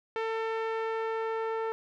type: tone with low-pass filter sweep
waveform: sawtooth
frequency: 447.7 Hz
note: A4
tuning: 30 cents sharp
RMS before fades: -32 dBFS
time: 0.16-1.72 s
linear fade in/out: 0 ms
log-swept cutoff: 2400 to 1400 Hz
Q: 1
effects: none